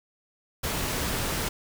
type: noise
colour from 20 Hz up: pink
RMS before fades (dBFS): -29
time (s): 0.63-1.49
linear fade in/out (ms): 10
effects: none